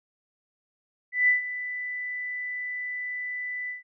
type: tone with ADSR envelope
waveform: sine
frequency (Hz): 1989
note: B6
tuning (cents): +12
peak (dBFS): -16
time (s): 1.12-3.83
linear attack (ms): 160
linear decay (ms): 130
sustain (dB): -14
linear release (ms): 140
effects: none